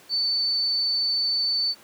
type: tone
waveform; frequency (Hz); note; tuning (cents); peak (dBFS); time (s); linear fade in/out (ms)
sine; 4513; C#8; +30; -21; 0.09-1.75; 50
effects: pink hiss -51 dBFS RMS until 1.83 s + high-pass 200 Hz 12 dB/octave